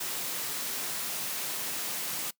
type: high-pass noise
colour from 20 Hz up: white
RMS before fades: -34 dBFS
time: 0-2.31 s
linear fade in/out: 10 ms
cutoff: 120 Hz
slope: 96 dB/octave
effects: noise-tail reverb RT60 0.1 s tail -21 dB re dry